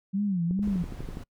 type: tone with vibrato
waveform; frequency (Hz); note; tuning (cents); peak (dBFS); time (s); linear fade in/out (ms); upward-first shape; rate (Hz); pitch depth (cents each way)
sine; 186.4; F#3; +13; -24; 0.13-0.84; 20; sine; 2.4; 180
type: click train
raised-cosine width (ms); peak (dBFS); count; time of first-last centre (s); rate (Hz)
3; -24; 9; 0.51-1.171; 12.1
type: noise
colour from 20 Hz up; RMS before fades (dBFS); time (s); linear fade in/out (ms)
brown; -39; 0.62-1.24; 10
effects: noise-tail reverb RT60 0.1 s tail -26 dB re dry